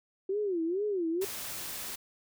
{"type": "tone with vibrato", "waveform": "sine", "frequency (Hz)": 370, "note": "F#4", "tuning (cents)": 0, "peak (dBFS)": -28, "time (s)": [0.29, 1.25], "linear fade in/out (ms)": 5, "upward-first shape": "sine", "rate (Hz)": 2.2, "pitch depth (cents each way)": 230}
{"type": "noise", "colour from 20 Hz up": "white", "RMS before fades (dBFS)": -39, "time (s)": [1.21, 1.96], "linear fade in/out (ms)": 10}
{"effects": []}